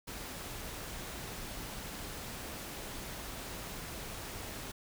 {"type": "noise", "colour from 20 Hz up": "pink", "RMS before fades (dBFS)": -43, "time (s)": [0.07, 4.72], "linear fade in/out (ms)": 10, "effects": []}